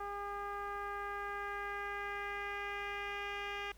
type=tone with low-pass filter sweep; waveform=10% pulse; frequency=404.9 Hz; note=G#4; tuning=44 cents flat; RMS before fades=-41 dBFS; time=0-3.72 s; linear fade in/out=5 ms; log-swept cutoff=1100 to 3000 Hz; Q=1.8; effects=added 50 Hz sine -57 dBFS peak until 3.77 s + pink hiss -65 dBFS RMS until 3.77 s